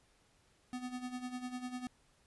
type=tone with tremolo; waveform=square; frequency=250 Hz; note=B3; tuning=21 cents sharp; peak=-38 dBFS; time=0.73-1.87 s; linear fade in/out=0 ms; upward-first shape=sine; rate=10 Hz; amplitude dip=70%; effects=pink hiss -70 dBFS RMS until 2.26 s + resampled to 24000 Hz